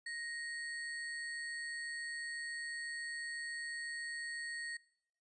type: tone with sample-and-hold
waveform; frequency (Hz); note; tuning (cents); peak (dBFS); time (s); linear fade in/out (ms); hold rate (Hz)
sine; 1874; A#6; +9; -40; 0.06-4.77; 5; 6300
effects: noise-tail reverb RT60 0.7 s tail -22 dB re dry + resampled to 22050 Hz